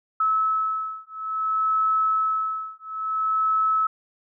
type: beating tone pair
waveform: sine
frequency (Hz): 1298 / 1298.58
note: E6 / E6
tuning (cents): -27 / -26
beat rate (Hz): 0.58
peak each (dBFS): -24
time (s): 0.2-3.87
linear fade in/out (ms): 5
effects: none